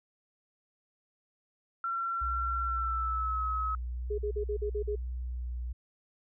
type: tone with pitch glide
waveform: sine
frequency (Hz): 1359 to 1282.7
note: F6 to E6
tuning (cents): -48 to -48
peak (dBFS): -30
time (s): 1.84-3.75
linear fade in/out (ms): 2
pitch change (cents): -100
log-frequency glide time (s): 2.64-3.43
type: tone with vibrato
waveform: sine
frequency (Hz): 61.2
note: B1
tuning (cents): -15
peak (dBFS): -33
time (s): 2.21-5.73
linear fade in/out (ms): 10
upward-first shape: sine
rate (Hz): 1.1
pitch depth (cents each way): 16
type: tone bursts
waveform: sine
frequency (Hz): 415.3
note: G#4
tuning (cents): 0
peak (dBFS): -30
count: 7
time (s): 4.1-4.957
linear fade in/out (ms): 10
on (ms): 83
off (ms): 46
effects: none